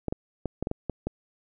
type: clicks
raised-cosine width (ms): 2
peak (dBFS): -15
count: 8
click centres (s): 0.083 / 0.125 / 0.457 / 0.626 / 0.671 / 0.714 / 0.897 / 1.07
effects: none